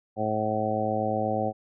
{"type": "harmonic tone", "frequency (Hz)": 108.1, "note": "A2", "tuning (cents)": -30, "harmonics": [1, 2, 3, 4, 5, 6, 7], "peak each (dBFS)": [-34, -32, -35, -35, -30, -33, -29], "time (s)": [0.16, 1.53], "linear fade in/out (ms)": 50, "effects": []}